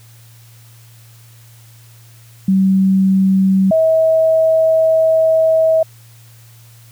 sine tone pair in turn, 191.3 / 643.5 Hz, G3 / E5, -42 / -42 cents, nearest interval octave + major sixth, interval 2100 cents, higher second, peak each -9 dBFS, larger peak neither, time 2.48-3.71 / 3.71-5.83 s, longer second, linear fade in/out 5 ms, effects added 115 Hz sine -41 dBFS peak until 6.91 s + white hiss -48 dBFS RMS until 6.91 s

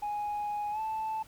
sine tone with pitch glide, 830.6 to 876.9 Hz, G#5 to A5, 0 to -6 cents, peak -29 dBFS, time 0.02-1.23 s, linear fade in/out 10 ms, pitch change +94 cents, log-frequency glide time 0.71-0.8 s, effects tanh soft clip ceiling -29 dBFS + pink hiss -57 dBFS RMS until 1.27 s

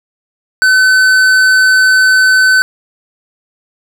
sine tone with tanh clipping, 1518 Hz, F#6, 44 cents sharp, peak -7 dBFS, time 0.62-2.62 s, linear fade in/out 0 ms, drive 13 dB, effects none

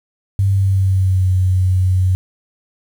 sine tone with pitch glide, 98.1 to 92.65 Hz, G2 to F#2, +2 to +3 cents, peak -11 dBFS, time 0.39-2.15 s, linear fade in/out 0 ms, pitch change -99 cents, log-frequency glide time 0.49-1.3 s, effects 7-bit

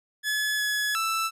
sawtooth tone with pitch steps, 1709 / 1695 / 1324 Hz, G#6 / G#6 / E6, +49 / +35 / +7 cents, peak -21 dBFS, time 0.23-1.31 s, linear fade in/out 50 ms, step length 360 ms, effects resampled to 32000 Hz

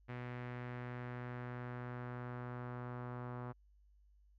sawtooth tone with low-pass filter sweep, 123.1 Hz, B2, 5 cents flat, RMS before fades -45 dBFS, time 0.08-3.53 s, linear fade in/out 20 ms, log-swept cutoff 2100 to 1200 Hz, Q 2, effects added 50 Hz sine -64 dBFS peak until 4.38 s

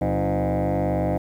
sine tone with frequency modulation, 220 Hz, A3, in tune, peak -17 dBFS, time 0.01-1.18 s, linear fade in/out 10 ms, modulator 98 Hz, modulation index 5.2, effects tanh soft clip ceiling -19 dBFS + 9-bit

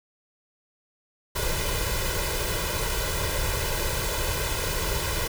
pink noise with comb filter, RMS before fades -27 dBFS, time 1.35-5.28 s, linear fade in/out 10 ms, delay 2 ms, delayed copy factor +0.8, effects none

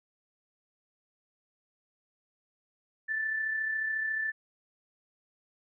sine tone with amplitude modulation, 1760 Hz, A6, in tune, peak -27 dBFS, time 3.08-4.32 s, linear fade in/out 20 ms, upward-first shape sine, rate 34.1 Hz, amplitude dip 40%, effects none

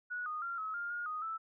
sine tone with pitch steps, 1464 / 1234 / 1382 / 1284 / 1404 / 1425 / 1245 / 1318 Hz, F#6 / D#6 / F6 / E6 / F6 / F6 / D#6 / E6, -19 / -15 / -19 / -46 / +9 / +34 / +1 / -1 cents, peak -36 dBFS, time 0.1-1.38 s, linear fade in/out 20 ms, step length 160 ms, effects none

